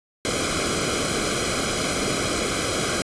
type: noise with comb filter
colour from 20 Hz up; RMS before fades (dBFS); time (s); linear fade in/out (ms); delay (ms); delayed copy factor
pink; -24; 0.25-3.02; 0; 1.1; -0.8
effects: resampled to 22050 Hz